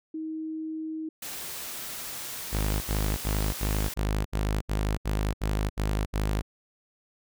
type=tone; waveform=sine; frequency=316.3 Hz; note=D#4; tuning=29 cents sharp; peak=-31 dBFS; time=0.14-1.09 s; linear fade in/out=5 ms
type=noise; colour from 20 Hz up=white; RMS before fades=-37 dBFS; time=1.22-3.94 s; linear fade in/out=5 ms
type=tone bursts; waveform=sawtooth; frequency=51.91 Hz; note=G#1; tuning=in tune; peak=-21 dBFS; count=11; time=2.52-6.42 s; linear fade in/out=20 ms; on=290 ms; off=71 ms
effects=none